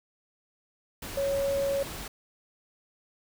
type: tone in noise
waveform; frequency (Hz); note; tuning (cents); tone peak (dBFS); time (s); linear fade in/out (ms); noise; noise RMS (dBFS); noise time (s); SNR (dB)
sine; 554.4; C#5; 0; -25; 1.17-1.83; 5; pink; -39; 1.02-2.08; +11
effects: none